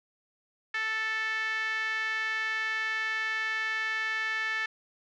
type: tone with band-pass filter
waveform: 5% pulse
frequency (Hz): 440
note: A4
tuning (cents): 0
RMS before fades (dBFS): -31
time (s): 0.74-4.66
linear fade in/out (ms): 5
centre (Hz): 1800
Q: 4.1
effects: resampled to 24000 Hz